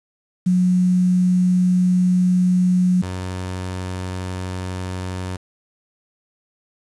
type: tone pair in turn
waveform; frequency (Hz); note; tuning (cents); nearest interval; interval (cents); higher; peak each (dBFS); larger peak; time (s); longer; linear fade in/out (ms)
sine / sawtooth; 181.4 / 92.21; F#3 / F#2; -34 / -5; octave; 1171; first; -13 / -21; first; 0.46-3.02 / 3.02-5.37; first; 10
effects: resampled to 22050 Hz + 7-bit